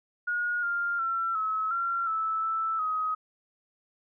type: tone with pitch steps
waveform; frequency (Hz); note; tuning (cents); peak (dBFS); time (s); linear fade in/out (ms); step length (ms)
sine; 1440 / 1399 / 1351 / 1290 / 1371 / 1311 / 1320 / 1262; F#6 / F6 / E6 / E6 / F6 / E6 / E6 / D#6; -47 / +3 / +42 / -38 / -32 / -10 / +2 / +24; -26; 0.27-3.15; 10; 360
effects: none